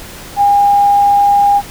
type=tone; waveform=sine; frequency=810 Hz; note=G#5; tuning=43 cents flat; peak=-6 dBFS; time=0.36-1.62 s; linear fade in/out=50 ms; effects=pink hiss -31 dBFS RMS until 1.7 s

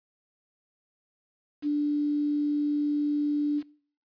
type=tone with quantisation; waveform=sine; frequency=293.7 Hz; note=D4; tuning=in tune; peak=-23 dBFS; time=1.62-3.63 s; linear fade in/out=50 ms; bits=8; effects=noise-tail reverb RT60 0.5 s tail -22 dB re dry + resampled to 11025 Hz

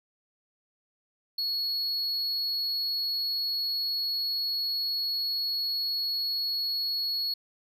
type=tone; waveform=triangle; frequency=4353 Hz; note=C#8; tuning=32 cents flat; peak=-26 dBFS; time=1.38-7.34 s; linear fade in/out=5 ms; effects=none

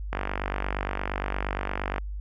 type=click train; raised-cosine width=0.5 ms; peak=-13 dBFS; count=91; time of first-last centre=0.13-1.982 s; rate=48.6 Hz; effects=added 50 Hz sine -31 dBFS peak until 2.2 s

